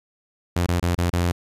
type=tone with dropouts; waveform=sawtooth; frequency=87.31 Hz; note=F2; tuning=in tune; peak=-15 dBFS; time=0.56-1.32 s; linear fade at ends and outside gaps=5 ms; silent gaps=0.664-0.685 / 0.799-0.826 / 0.951-0.979 / 1.101-1.13 s; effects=resampled to 32000 Hz + 9-bit